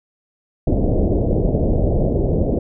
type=low-pass noise; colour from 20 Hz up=pink; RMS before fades=-17 dBFS; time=0.67-2.59 s; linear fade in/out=5 ms; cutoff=640 Hz; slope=48 dB/octave; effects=none